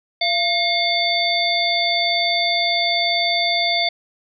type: tone cluster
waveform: sine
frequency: 685 / 2150 / 3540 / 4561 Hz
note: F5 / C7 / A7 / C#8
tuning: -34 / +47 / +10 / +49 cents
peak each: -22 dBFS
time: 0.21-3.89 s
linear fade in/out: 5 ms
effects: none